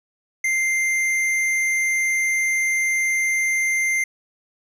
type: tone with hard clipping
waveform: sine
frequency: 2093 Hz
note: C7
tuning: in tune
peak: -20 dBFS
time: 0.44-4.04 s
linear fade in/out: 5 ms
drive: 10 dB
effects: none